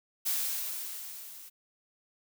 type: noise with level ramp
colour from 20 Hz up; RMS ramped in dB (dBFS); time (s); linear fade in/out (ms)
blue; -29 to -49; 0.25-1.5; 20
effects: none